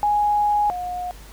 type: tone pair in turn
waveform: sine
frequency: 830.6 / 718.7 Hz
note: G#5 / F5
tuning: 0 / +49 cents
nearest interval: minor third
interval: 251 cents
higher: first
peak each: -16 / -25 dBFS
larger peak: first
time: 0.03-0.7 / 0.7-1.11 s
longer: first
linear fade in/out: 0 ms
effects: added 50 Hz sine -41 dBFS peak until 1.32 s + pink hiss -46 dBFS RMS until 1.32 s